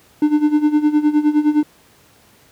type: tone with tremolo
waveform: triangle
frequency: 299.8 Hz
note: D4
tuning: 36 cents sharp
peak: -7 dBFS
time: 0.22-1.63 s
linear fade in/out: 2 ms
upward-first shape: sine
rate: 9.7 Hz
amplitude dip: 80%
effects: pink hiss -51 dBFS RMS until 2.51 s + high-pass 80 Hz 12 dB/octave